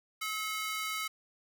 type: ring-modulated tone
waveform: sawtooth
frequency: 1725 Hz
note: A6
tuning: 35 cents flat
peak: -27 dBFS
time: 0.21-1.08 s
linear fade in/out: 10 ms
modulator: 436 Hz
effects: none